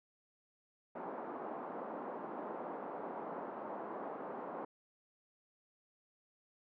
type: band-pass noise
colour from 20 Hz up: white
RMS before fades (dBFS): -44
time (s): 0.95-4.65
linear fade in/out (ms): 5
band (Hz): 220 to 1000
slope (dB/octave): 24
effects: none